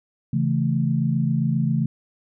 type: chord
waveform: sine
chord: A major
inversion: first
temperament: just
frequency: 137.5 / 165 / 220 Hz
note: C#3 / E3 / A3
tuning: -14 / +2 / 0 cents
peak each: -22 / -23 / -24 dBFS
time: 0.33-1.86 s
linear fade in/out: 5 ms
effects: none